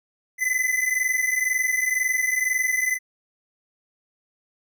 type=tone pair together; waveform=square; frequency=2005 / 2027 Hz; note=B6 / B6; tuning=+26 / +45 cents; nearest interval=unison; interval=19 cents; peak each=-25 / -24 dBFS; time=0.38-2.99 s; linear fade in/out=50 ms; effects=none